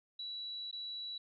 sine tone with dropouts, 3926 Hz, B7, 11 cents flat, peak -40 dBFS, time 0.19-1.18 s, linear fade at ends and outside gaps 5 ms, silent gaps 0.713-0.727 s, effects none

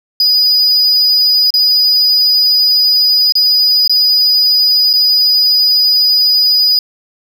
triangle tone with dropouts, 4944 Hz, D#8, 12 cents flat, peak -6 dBFS, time 0.2-6.79 s, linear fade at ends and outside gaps 2 ms, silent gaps 1.505-1.539 / 3.323-3.353 / 3.877-3.895 / 4.931-4.936 s, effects none

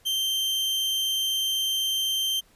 40% pulse tone, 3136 Hz, G7, in tune, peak -23 dBFS, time 0.05-2.41 s, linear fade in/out 20 ms, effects pink hiss -60 dBFS RMS until 2.55 s + resampled to 32000 Hz

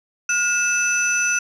sine tone cluster, 1429 / 2626 / 5990 Hz, F6 / E7 / F#8, +39 / -7 / +20 cents, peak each -20 / -21 / -20 dBFS, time 0.29-1.39 s, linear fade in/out 5 ms, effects tanh soft clip ceiling -12 dBFS

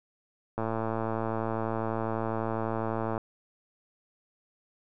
click train, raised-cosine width 1 ms, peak -17 dBFS, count 292, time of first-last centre 0.58-3.178 s, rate 112 Hz, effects none

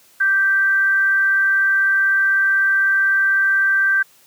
sine tone with frequency modulation, 1566 Hz, G6, 2 cents flat, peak -13 dBFS, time 0.2-4.03 s, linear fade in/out 10 ms, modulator 396 Hz, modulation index 0.21, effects white hiss -52 dBFS RMS until 4.26 s + high-pass 100 Hz 12 dB/octave

